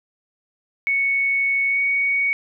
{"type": "tone with pitch glide", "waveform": "sine", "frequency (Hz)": [2217, 2236], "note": ["C#7", "C#7"], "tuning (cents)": [0, 14], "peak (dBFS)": -17, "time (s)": [0.87, 2.33], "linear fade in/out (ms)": 0, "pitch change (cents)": 14, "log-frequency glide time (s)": [1.69, 1.79], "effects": []}